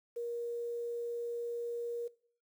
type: tone with quantisation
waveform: sine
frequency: 472.8 Hz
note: A#4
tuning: 24 cents sharp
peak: -35 dBFS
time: 0.16-2.08 s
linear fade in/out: 10 ms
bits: 10
effects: noise-tail reverb RT60 0.5 s tail -20 dB re dry